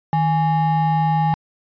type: ring-modulated tone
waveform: triangle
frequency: 493.9 Hz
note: B4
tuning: in tune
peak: -10 dBFS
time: 0.13-1.34 s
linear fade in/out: 0 ms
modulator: 337 Hz
effects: resampled to 11025 Hz

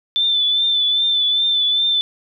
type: tone with vibrato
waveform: sine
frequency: 3522 Hz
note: A7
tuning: 1 cent sharp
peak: -14 dBFS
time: 0.16-2.01 s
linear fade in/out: 0 ms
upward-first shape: triangle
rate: 2.5 Hz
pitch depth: 43 cents each way
effects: none

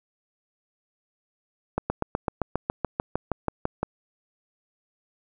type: slowing click train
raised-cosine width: 1 ms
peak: -10 dBFS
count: 15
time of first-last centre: 1.78-3.83 s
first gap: 120 ms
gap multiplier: 1.03
effects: none

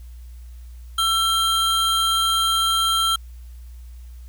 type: tone pair together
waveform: square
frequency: 1339 / 3188 Hz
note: E6 / G7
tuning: +27 / +28 cents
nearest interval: octave + minor third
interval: 1501 cents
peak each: -21 / -21 dBFS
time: 0.98-3.16 s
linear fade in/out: 5 ms
effects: added 60 Hz sine -36 dBFS peak until 4.28 s + white hiss -58 dBFS RMS until 4.28 s

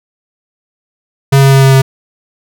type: tone with pitch steps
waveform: square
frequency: 137.2 / 136.33 / 135.47 / 134.61 / 133.76 Hz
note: C#3 / C#3 / C#3 / C3 / C3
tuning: -17 / -28 / -39 / +50 / +39 cents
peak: -4 dBFS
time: 1.32-1.82 s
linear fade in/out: 10 ms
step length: 100 ms
effects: none

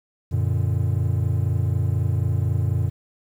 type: chord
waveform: triangle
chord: Gb augmented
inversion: none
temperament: equal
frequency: 92.5 / 116.54 / 146.83 Hz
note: Gb2 / Bb2 / D3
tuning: 0 / 0 / 0 cents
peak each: -20 / -21 / -25 dBFS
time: 0.31-2.9 s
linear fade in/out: 20 ms
effects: 9-bit

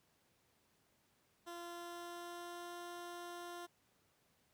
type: tone with pitch glide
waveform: 15% pulse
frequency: 344.7 to 348.9 Hz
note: F4 to F4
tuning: -23 to -2 cents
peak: -40 dBFS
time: 1.46-3.67 s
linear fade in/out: 20 ms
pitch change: +21 cents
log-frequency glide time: 1.59-2.75 s
effects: pink hiss -75 dBFS RMS until 4.53 s + high-pass 80 Hz 12 dB/octave

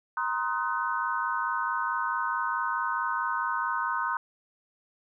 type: chord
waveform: sine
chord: C half-diminished seventh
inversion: third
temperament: just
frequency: 941.9 / 1046.5 / 1255.8 / 1507 Hz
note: Bb5 / C6 / Eb6 / Gb6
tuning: +18 / 0 / +16 / +31 cents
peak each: -32 dBFS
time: 0.17-4.17 s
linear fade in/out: 2 ms
effects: none

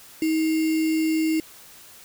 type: tone with sample-and-hold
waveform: sine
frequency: 317.6 Hz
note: D#4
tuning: 36 cents sharp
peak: -19 dBFS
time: 0.22-1.4 s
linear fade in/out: 2 ms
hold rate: 2450 Hz
effects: white hiss -47 dBFS RMS until 2.04 s

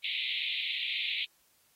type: band-pass noise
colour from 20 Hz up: white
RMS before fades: -34 dBFS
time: 0.04-1.25 s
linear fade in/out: 5 ms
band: 2100 to 3900 Hz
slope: 96 dB/octave
effects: white hiss -68 dBFS RMS until 1.75 s + AAC 48 kbps

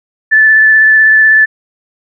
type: tone with vibrato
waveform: sine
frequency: 1749 Hz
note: A6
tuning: 11 cents flat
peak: -3 dBFS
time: 0.31-1.46 s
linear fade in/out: 20 ms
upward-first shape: sine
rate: 16 Hz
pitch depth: 13 cents each way
effects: none

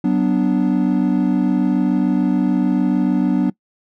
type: chord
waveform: triangle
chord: B minor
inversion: second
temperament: equal with one note detuned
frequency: 187.8 / 246.9 / 293.7 Hz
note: F#3 / B3 / D4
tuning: +26 / 0 / 0 cents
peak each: -16 dBFS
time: 0.04-3.5 s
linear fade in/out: 5 ms
effects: noise-tail reverb RT60 0.1 s tail -22 dB re dry + tanh soft clip ceiling -3 dBFS

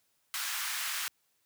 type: high-pass noise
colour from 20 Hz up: pink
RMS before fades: -35 dBFS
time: 0.34-1.08 s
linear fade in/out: 0 ms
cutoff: 1200 Hz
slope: 24 dB/octave
effects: white hiss -74 dBFS RMS until 1.45 s + high-pass 60 Hz 12 dB/octave

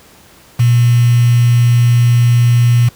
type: tone with quantisation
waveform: sine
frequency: 120 Hz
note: B2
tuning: 49 cents flat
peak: -6 dBFS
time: 0.59-2.89 s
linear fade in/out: 10 ms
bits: 4
effects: pink hiss -43 dBFS RMS until 2.95 s + high-pass 60 Hz 12 dB/octave

